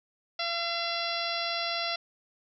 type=harmonic tone; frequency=681 Hz; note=F5; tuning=44 cents flat; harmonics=1 / 2 / 3 / 4 / 5 / 6 / 7 / 8; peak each=-35 / -37 / -38 / -38 / -37 / -37 / -37 / -41 dBFS; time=0.39-1.96 s; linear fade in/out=5 ms; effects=none